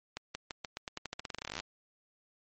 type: accelerating click train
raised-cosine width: 0.2 ms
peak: -20 dBFS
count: 25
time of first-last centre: 0.17-1.6 s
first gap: 180 ms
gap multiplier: 0.88
effects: MP3 32 kbps